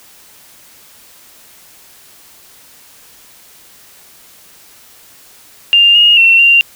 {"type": "tone with pitch steps", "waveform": "sine", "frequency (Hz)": [2800, 2857, 2712, 2773], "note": ["F7", "F7", "E7", "F7"], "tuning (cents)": [4, 39, 49, -13], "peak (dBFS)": -4, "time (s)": [5.73, 6.61], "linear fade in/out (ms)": 0, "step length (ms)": 220, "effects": ["white hiss -42 dBFS RMS until 6.75 s"]}